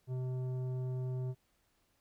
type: tone with tanh clipping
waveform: sine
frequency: 127.9 Hz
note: C3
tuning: 39 cents flat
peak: -36 dBFS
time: 0.07-1.35 s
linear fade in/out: 50 ms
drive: 11 dB
effects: pink hiss -75 dBFS RMS until 2 s